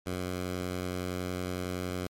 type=tone; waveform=10% pulse; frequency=90.8 Hz; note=F#2; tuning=32 cents flat; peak=-24 dBFS; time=0.06-2.07 s; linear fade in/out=5 ms; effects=MP3 64 kbps